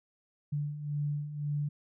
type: beating tone pair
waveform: sine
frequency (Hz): 145.1 / 147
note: D3 / D3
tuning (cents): -21 / +2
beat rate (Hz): 1.9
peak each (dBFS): -38 / -32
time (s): 0.52-1.69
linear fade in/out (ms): 10
effects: none